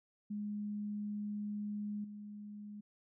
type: tone with level steps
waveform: sine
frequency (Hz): 207.7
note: G#3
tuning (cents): 0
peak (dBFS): -37 / -45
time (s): 0.3-2.81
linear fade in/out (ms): 10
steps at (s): 2.04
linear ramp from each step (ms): 5
effects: none